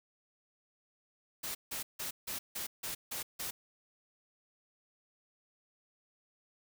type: noise bursts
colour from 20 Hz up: white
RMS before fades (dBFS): -39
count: 8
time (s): 1.43-3.51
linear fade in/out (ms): 10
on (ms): 120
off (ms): 160
effects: none